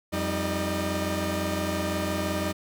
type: tone cluster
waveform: sawtooth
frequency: 88 / 195.4 / 314.9 / 604 Hz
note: F2 / G3 / D#4 / D5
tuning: +14 / -5 / +21 / +48 cents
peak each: -28 dBFS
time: 0.12-2.53 s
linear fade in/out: 20 ms
effects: none